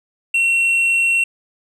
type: tone with tanh clipping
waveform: sine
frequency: 2724 Hz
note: F7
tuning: 44 cents flat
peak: -14 dBFS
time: 0.34-1.24 s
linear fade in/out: 5 ms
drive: 4 dB
effects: none